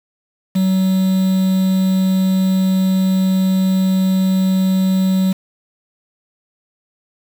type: tone with quantisation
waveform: triangle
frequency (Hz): 188.8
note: F#3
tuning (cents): +35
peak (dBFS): -10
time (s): 0.55-5.33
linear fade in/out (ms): 10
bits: 5
effects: none